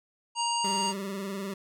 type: harmonic tone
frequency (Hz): 940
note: A#5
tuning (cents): +14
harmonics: 1 / 3 / 5 / 7 / 9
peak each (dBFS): -28 / -33 / -35 / -36 / -38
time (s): 0.35-0.94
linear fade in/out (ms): 50
type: tone with vibrato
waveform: 25% pulse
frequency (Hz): 196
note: G3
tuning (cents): 0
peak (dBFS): -29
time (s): 0.64-1.54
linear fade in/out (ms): 5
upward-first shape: triangle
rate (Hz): 20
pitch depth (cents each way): 78
effects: none